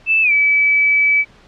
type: tone with pitch glide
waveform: sine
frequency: 2637 to 2296 Hz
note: E7 to D7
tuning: 0 to -40 cents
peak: -10 dBFS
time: 0.06-1.25 s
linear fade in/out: 50 ms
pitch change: -240 cents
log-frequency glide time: 0.22-0.32 s
effects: pink hiss -47 dBFS RMS until 1.47 s + low-pass 4000 Hz 12 dB/octave